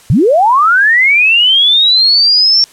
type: linear sweep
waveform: sine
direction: up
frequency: 95.7 to 5500 Hz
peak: -5 dBFS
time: 0.1-2.64 s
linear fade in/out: 0 ms
effects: white hiss -41 dBFS RMS until 2.72 s + low-pass 10000 Hz 12 dB/octave

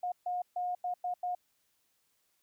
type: tone bursts at uneven times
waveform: sine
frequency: 718 Hz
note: F5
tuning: 48 cents sharp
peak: -31 dBFS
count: 6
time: 0.03-0.12 / 0.26-0.42 / 0.56-0.75 / 0.84-0.94 / 1.04-1.14 / 1.23-1.35 s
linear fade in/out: 5 ms
effects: white hiss -75 dBFS RMS until 2.42 s

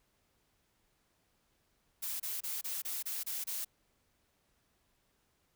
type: noise bursts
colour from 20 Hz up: blue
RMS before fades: -38 dBFS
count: 8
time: 2.02-3.649 s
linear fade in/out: 10 ms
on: 180 ms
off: 27 ms
effects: pink hiss -75 dBFS RMS until 5.55 s

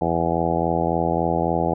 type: harmonic tone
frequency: 83.6 Hz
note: E2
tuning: 25 cents sharp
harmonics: 1 / 2 / 3 / 4 / 5 / 6 / 7 / 8 / 9 / 10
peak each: -31 / -26 / -30 / -27 / -29 / -27 / -30 / -28 / -26 / -28 dBFS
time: 0.01-1.74 s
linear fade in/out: 5 ms
effects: none

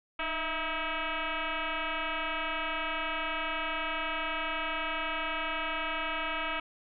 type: tone with frequency modulation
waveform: sine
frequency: 660 Hz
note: E5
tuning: 2 cents sharp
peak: -30 dBFS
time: 0.19-6.6 s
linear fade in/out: 5 ms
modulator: 322 Hz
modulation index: 7.1
effects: none

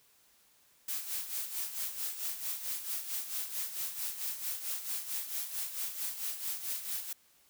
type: noise with tremolo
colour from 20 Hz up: blue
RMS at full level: -35 dBFS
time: 0.88-7.13 s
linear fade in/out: 5 ms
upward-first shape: sine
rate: 4.5 Hz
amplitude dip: 65%
effects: white hiss -66 dBFS RMS until 7.49 s

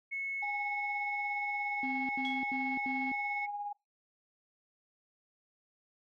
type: tone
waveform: sine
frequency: 2194 Hz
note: C#7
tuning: 18 cents flat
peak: -34 dBFS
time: 0.11-3.47 s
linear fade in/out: 20 ms
type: tone with tremolo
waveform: sine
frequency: 821 Hz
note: G#5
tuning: 20 cents flat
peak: -34 dBFS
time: 0.42-3.73 s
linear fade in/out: 10 ms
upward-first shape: sine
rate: 17 Hz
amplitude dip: 40%
type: tone bursts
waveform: sine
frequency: 260.8 Hz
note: C4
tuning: 5 cents flat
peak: -35 dBFS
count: 4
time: 1.83-3.119 s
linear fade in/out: 2 ms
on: 260 ms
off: 83 ms
type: tone with exponential decay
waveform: sine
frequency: 3334 Hz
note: G#7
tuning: 6 cents sharp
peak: -36 dBFS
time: 2.25-2.57 s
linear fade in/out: 0 ms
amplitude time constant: 69 ms
effects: noise-tail reverb RT60 0.2 s tail -25 dB re dry + tanh soft clip ceiling -24 dBFS

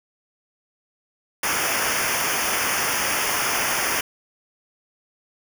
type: noise with comb filter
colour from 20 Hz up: pink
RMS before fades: -23 dBFS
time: 1.43-4.01 s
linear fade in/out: 5 ms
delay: 0.25 ms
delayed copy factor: -0.95
effects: none

